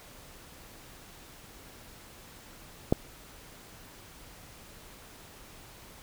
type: click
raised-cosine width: 2 ms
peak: -8 dBFS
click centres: 2.925 s
effects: pink hiss -51 dBFS RMS until 6.02 s